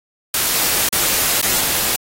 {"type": "noise with dropouts", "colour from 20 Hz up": "white", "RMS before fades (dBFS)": -17, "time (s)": [0.34, 1.96], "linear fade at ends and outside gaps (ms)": 2, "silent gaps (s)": [[0.889, 0.926], [1.415, 1.427]], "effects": ["AAC 48 kbps"]}